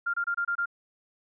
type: tone bursts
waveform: sine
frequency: 1396.9 Hz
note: F6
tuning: in tune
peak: -25 dBFS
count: 6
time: 0.06-0.658 s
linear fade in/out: 10 ms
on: 78 ms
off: 26 ms
effects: none